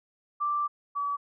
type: tone pair in turn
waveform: sine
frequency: 1174.7 / 1143.9 Hz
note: D6 / D6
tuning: 0 / -46 cents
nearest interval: unison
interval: 46 cents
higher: first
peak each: -25 / -27 dBFS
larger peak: first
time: 0.4-0.68 / 0.95-1.17 s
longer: first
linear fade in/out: 20 ms
effects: none